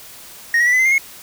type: tone with pitch steps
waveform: triangle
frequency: 1864.7 / 1912.7 / 1961.9 / 2012 / 2064 / 2117 / 2172 Hz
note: A#6 / A#6 / B6 / B6 / C7 / C7 / C#7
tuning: 0 / +44 / -12 / +32 / -24 / +20 / -36 cents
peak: -10 dBFS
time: 0.54-0.981 s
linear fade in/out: 2 ms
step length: 63 ms
effects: white hiss -39 dBFS RMS until 1.22 s